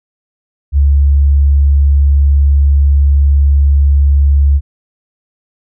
sine tone, 70.5 Hz, C#2, 30 cents sharp, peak -5 dBFS, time 0.72-4.61 s, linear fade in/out 50 ms, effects none

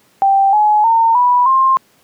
sine tone with pitch steps, 784 / 845.1 / 911 / 982.1 / 1058.7 Hz, G5 / G#5 / A#5 / B5 / C6, 0 / +30 / -40 / -10 / +20 cents, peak -8 dBFS, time 0.22-1.77 s, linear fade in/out 0 ms, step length 310 ms, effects pink hiss -53 dBFS RMS until 2.03 s + high-pass 150 Hz 12 dB/octave

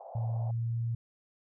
white band-pass noise, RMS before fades -47 dBFS, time 0-0.51 s, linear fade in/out 2 ms, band 570 to 790 Hz, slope 48 dB/octave
sine tone with pitch glide, 114.7 to 116.17 Hz, A#2 to A#2, -28 to -6 cents, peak -29 dBFS, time 0.15-0.95 s, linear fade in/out 5 ms, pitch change +22 cents, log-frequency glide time 0.29-0.78 s
effects none

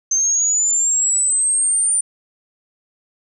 sine linear sweep, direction up, 6240 to 9180 Hz, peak -14 dBFS, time 0.11-2.01 s, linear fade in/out 5 ms, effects none

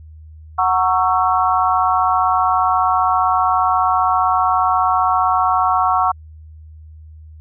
sine chord, F# dominant seventh, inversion none, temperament just, 740 / 925 / 1110 / 1332 Hz, F#5 / A#5 / C#6 / E6, 0 / -14 / +2 / +18 cents, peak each -17 / -21 / -17 / -20 dBFS, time 0.58-6.12 s, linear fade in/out 10 ms, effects added 78 Hz sine -36 dBFS peak until 7.4 s

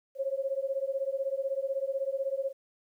sine beating tone pair, 534 / 550 Hz, C5 / C#5, +35 / -14 cents, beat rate 16 Hz, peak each -32 / -32 dBFS, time 0.15-2.53 s, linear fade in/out 50 ms, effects 11-bit

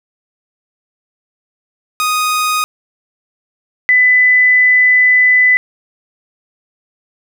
sawtooth / sine tone pair in turn, 1244.5 / 2000 Hz, D#6 / B6, 0 / +21 cents, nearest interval minor sixth, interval 821 cents, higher second, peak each -9 / -6 dBFS, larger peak second, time 2-2.64 / 3.89-5.57 s, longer second, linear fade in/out 0 ms, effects none

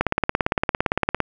click train, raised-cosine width 0.5 ms, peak -3 dBFS, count 22, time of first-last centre 0.01-1.203 s, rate 17.6 Hz, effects none

